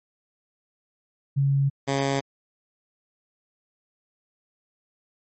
sine / 10% pulse tone pair in turn, 138.59 / 137.63 Hz, C#3 / C#3, 0 / -12 cents, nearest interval unison, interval 12 cents, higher first, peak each -18 / -14 dBFS, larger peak second, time 1.36-1.7 / 1.87-2.21 s, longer neither, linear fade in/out 20 ms, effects MP3 32 kbps

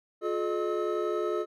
triangle tone cluster, 355.5 / 426.7 / 612 / 1291 Hz, F4 / G#4 / D#5 / E6, +31 / +47 / -29 / -37 cents, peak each -29 / -29 / -33 / -35 dBFS, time 0.21-1.46 s, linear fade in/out 50 ms, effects none

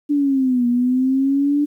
sine linear two-way sweep, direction down then up, 294.4 to 239.4 to 294.4 Hz, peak -14 dBFS, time 0.09-1.66 s, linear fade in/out 20 ms, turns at 0.67 s, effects 9-bit

